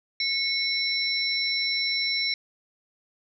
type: tone cluster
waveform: sine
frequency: 2187 / 3980 / 5450 Hz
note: C#7 / B7 / F8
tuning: -24 / +13 / -43 cents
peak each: -28 dBFS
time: 0.2-2.34 s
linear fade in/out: 2 ms
effects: none